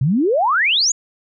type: exponential sweep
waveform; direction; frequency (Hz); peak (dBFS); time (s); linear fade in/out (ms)
sine; up; 120.8 to 7100; -13; 0.01-0.92; 5
effects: none